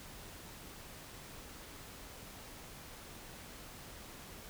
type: silence
effects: pink hiss -51 dBFS RMS until 4.49 s